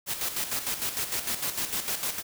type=noise with tremolo; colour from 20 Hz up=white; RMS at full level=-29 dBFS; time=0.06-2.23 s; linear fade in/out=50 ms; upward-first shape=square; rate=6.6 Hz; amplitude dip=60%; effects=none